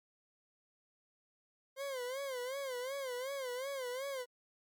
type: tone with vibrato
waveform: 40% pulse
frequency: 523.3 Hz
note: C5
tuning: in tune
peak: -37 dBFS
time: 1.76-4.26 s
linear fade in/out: 50 ms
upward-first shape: sine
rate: 2.7 Hz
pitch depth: 120 cents each way
effects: MP3 96 kbps